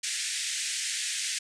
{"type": "band-pass noise", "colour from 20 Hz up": "white", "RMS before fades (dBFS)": -32, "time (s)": [0.03, 1.39], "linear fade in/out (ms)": 10, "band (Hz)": [1700, 9000], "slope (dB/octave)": 48, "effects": []}